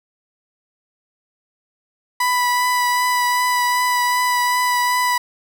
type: tone with vibrato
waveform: 30% pulse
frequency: 987.8 Hz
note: B5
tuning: in tune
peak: -13 dBFS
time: 2.2-5.18 s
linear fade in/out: 5 ms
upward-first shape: triangle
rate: 2.6 Hz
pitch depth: 15 cents each way
effects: none